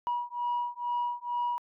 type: beating tone pair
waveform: sine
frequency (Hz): 964 / 966.2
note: B5 / B5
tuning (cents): -42 / -38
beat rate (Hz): 2.2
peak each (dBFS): -31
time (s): 0.07-1.58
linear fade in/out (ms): 0
effects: tanh soft clip ceiling -24 dBFS